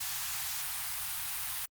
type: band-stop noise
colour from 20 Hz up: white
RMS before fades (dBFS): -36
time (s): 0-1.66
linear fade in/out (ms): 10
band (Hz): 150 to 740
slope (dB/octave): 48
effects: Opus 48 kbps